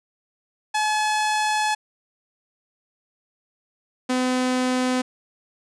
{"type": "tone pair in turn", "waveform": "sawtooth", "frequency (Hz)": [854, 253.9], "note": ["G#5", "B3"], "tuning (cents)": [48, 48], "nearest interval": "octave + major sixth", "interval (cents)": 2100, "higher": "first", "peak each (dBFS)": [-16, -16], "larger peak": "neither", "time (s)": [[0.74, 1.75], [4.09, 5.02]], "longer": "first", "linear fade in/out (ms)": 10, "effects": ["resampled to 22050 Hz", "9-bit"]}